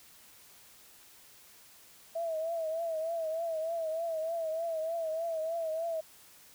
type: tone with vibrato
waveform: sine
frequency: 652 Hz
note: E5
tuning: 19 cents flat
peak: -31 dBFS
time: 2.15-6.01 s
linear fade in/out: 10 ms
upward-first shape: triangle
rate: 3.3 Hz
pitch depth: 77 cents each way
effects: white hiss -57 dBFS RMS until 6.54 s